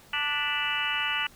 harmonic tone with a mistuned harmonic, 293.7 Hz, D4, in tune, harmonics 3 / 4 / 5 / 6 / 7 / 8 / 9 / 10, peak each -37 / -36 / -33 / -39 / -34 / -37 / -32 / -31 dBFS, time 0.13-1.27 s, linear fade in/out 5 ms, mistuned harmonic 7, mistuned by -59 cents, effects pink hiss -54 dBFS RMS until 1.35 s

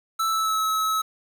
square tone with pitch glide, 1319 to 1292.6 Hz, E6 to E6, +1 to -34 cents, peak -22 dBFS, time 0.19-1.02 s, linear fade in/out 10 ms, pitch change -35 cents, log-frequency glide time 0.3-0.63 s, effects 8-bit

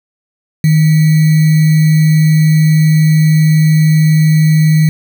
sine tone with sample-and-hold, 156.4 Hz, D#3, 9 cents sharp, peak -5 dBFS, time 0.64-4.89 s, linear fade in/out 2 ms, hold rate 2100 Hz, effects none

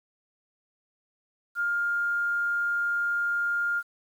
sine tone with quantisation, 1407 Hz, F6, 12 cents sharp, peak -24 dBFS, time 1.55-3.83 s, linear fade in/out 50 ms, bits 9, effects none

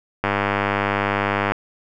click train, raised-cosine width 0.5 ms, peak -4 dBFS, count 129, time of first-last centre 0.24-1.52 s, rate 100 Hz, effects none

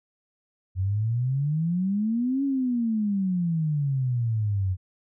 sine exponential two-way sweep, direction up then down, 90.5 to 280.4 to 90.5 Hz, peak -22 dBFS, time 0.75-4.77 s, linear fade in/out 50 ms, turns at 2.44 s, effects none

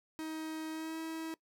45% pulse tone with pitch glide, 316.1 to 322.6 Hz, D#4 to E4, +27 to -37 cents, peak -38 dBFS, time 0.19-1.34 s, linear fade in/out 0 ms, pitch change +36 cents, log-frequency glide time 0.71-0.99 s, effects noise-tail reverb RT60 0.1 s tail -21 dB re dry

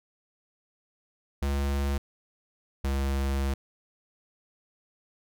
square tone pair in turn, 69.9 / 68.3 Hz, C#2 / C#2, +15 / -25 cents, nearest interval unison, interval 40 cents, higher first, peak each -26 dBFS, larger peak neither, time 1.42-1.98 / 2.84-3.54 s, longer second, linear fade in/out 5 ms, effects none

